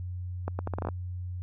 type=accelerating click train; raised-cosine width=1 ms; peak=-18 dBFS; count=9; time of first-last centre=0.48-0.887 s; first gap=110 ms; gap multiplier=0.76; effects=added 90 Hz sine -33 dBFS peak until 1.42 s